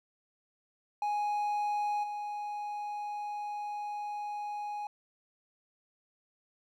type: tone with level steps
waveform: triangle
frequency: 830.6 Hz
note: G#5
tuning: in tune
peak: -27 / -33 dBFS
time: 1.02-4.87 s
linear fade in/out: 2 ms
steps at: 2.03 s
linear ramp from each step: 10 ms
effects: none